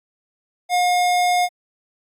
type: tone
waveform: square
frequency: 716 Hz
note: F5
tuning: 43 cents sharp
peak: -16 dBFS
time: 0.69-1.49 s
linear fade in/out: 50 ms
effects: low-pass 12000 Hz 12 dB/octave + AAC 64 kbps